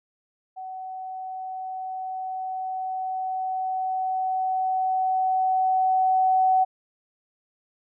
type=tone with level ramp; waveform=sine; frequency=752 Hz; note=F#5; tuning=28 cents sharp; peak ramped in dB=-33 to -16 dBFS; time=0.56-6.65 s; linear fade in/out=20 ms; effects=none